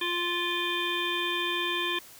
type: harmonic tone with a mistuned harmonic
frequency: 349.2 Hz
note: F4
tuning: in tune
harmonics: 1 / 3 / 5 / 7 / 9 / 10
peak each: -34 / -34 / -34 / -34 / -34 / -34 dBFS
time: 0.01-1.99 s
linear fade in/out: 5 ms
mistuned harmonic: 10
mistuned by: +25 cents
effects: white hiss -50 dBFS RMS until 2.19 s